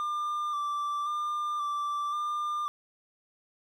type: tone with vibrato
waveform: triangle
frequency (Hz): 1185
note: D6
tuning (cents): +15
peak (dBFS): -27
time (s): 0-2.68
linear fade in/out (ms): 0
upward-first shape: square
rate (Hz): 0.94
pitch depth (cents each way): 21
effects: none